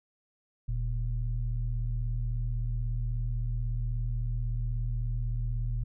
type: tone pair together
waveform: sine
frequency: 41.3 / 117.6 Hz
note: E1 / A#2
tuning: +4 / +16 cents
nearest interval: octave + tritone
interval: 1812 cents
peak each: -29 / -31 dBFS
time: 0.68-5.84 s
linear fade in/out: 10 ms
effects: tanh soft clip ceiling -21 dBFS